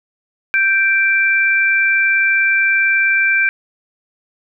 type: tone pair together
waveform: sine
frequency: 1567.8 / 2349 Hz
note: G6 / D7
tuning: 0 / 0 cents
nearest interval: perfect fifth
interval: 700 cents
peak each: -14 dBFS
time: 0.54-3.49 s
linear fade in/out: 0 ms
effects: none